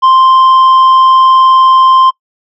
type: tone with tanh clipping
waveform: triangle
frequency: 1046.5 Hz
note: C6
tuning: in tune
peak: -4 dBFS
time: 0.02-2.11 s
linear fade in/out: 20 ms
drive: 9 dB
effects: noise-tail reverb RT60 0.1 s tail -24 dB re dry